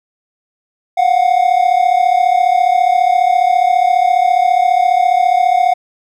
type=tone pair together; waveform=triangle; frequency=707.3 / 742 Hz; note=F5 / F#5; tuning=+22 / +5 cents; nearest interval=minor second; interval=83 cents; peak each=-10 dBFS; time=0.97-5.74 s; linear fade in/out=10 ms; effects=none